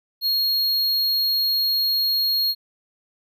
square tone, 4275 Hz, C8, 36 cents sharp, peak -19 dBFS, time 0.21-2.55 s, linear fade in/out 50 ms, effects none

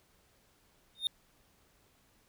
triangle tone with exponential growth, 3664 Hz, A#7, 31 cents flat, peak -23 dBFS, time 0.95-1.07 s, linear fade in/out 1 ms, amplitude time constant 24 ms, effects pink hiss -68 dBFS RMS until 2.28 s

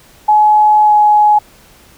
sine tone with pitch glide, 848 to 840.7 Hz, G#5 to G#5, +36 to +21 cents, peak -5 dBFS, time 0.28-1.39 s, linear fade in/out 10 ms, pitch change -15 cents, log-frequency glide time 0.85-0.92 s, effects pink hiss -44 dBFS RMS until 1.97 s

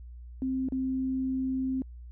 sine tone with dropouts, 261.6 Hz, C4, in tune, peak -27 dBFS, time 0.42-1.82 s, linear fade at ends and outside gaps 1 ms, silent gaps 0.687-0.722 s, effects added 60 Hz sine -42 dBFS peak until 2.11 s

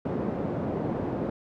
pink band-pass noise, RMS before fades -30 dBFS, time 0.05-1.3 s, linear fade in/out 5 ms, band 160 to 560 Hz, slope 12 dB/octave, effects none

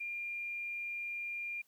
sine tone, 2400 Hz, D7, 37 cents sharp, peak -37 dBFS, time 0-1.62 s, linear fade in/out 10 ms, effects white hiss -72 dBFS RMS until 1.67 s

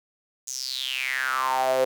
sawtooth tone with high-pass filter sweep, 130.81 Hz, C3, in tune, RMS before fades -26 dBFS, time 0.47-1.85 s, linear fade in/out 10 ms, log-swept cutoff 6800 to 490 Hz, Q 7.7, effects none

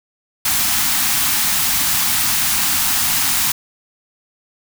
white band-stop noise, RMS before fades -17 dBFS, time 0.45-3.52 s, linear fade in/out 5 ms, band 310 to 710 Hz, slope 48 dB/octave, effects none

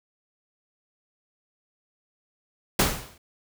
pink noise with exponential decay, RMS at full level -17 dBFS, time 2.79-3.18 s, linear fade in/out 5 ms, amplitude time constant 84 ms, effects none

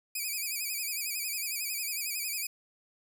5% pulse tone with vibrato, 2400 Hz, D7, 37 cents sharp, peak -23 dBFS, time 0.15-2.47 s, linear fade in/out 5 ms, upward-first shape sine, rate 11 Hz, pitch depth 100 cents each way, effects none

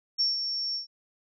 sine tone with ADSR envelope, 5470 Hz, F8, 37 cents flat, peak -21 dBFS, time 0.18-0.87 s, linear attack 25 ms, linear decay 160 ms, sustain -7 dB, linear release 120 ms, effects none

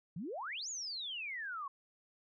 sine exponential two-way sweep, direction up then down, 149.1 to 7040 to 1071 Hz, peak -39 dBFS, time 0.16-1.68 s, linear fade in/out 5 ms, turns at 0.69 s, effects none

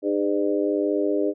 harmonic tone with a mistuned harmonic, 101.3 Hz, G#2, 43 cents flat, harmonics 3 / 4 / 5 / 6, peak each -24 / -24 / -28 / -28 dBFS, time 0.02-1.34 s, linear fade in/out 50 ms, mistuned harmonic 6, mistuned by -19 cents, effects none

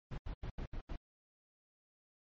brown noise bursts at uneven times, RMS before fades -41 dBFS, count 6, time 0.11-0.18 / 0.26-0.34 / 0.43-0.5 / 0.58-0.66 / 0.73-0.81 / 0.89-0.96 s, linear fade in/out 5 ms, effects low-pass 4000 Hz 12 dB/octave + MP3 32 kbps

